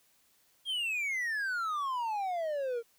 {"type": "exponential sweep", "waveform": "triangle", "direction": "down", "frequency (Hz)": [3276, 454], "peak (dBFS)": -29, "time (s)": [0.65, 2.83], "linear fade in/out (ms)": 50, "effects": ["white hiss -68 dBFS RMS until 2.98 s"]}